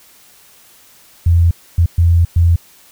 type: tone bursts at uneven times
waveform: sine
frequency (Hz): 85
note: F2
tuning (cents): -46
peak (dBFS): -7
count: 4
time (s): 1.26-1.51 / 1.78-1.86 / 1.98-2.25 / 2.36-2.56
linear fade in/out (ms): 5
effects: white hiss -46 dBFS RMS until 2.91 s